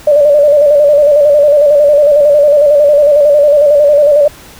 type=tone with vibrato; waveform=sine; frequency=584 Hz; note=D5; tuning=10 cents flat; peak=-3 dBFS; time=0.07-4.28 s; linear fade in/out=5 ms; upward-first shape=square; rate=11 Hz; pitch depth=46 cents each way; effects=pink hiss -35 dBFS RMS until 4.59 s